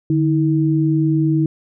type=tone pair together; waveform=sine; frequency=149.67 / 320 Hz; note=D3 / D#4; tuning=+33 / +49 cents; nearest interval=octave + minor second; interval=1316 cents; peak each=-16 dBFS; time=0.1-1.46 s; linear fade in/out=2 ms; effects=none